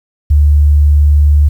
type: tone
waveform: sine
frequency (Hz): 73.42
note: D2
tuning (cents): 0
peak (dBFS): -4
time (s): 0.3-1.49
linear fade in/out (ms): 10
effects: 7-bit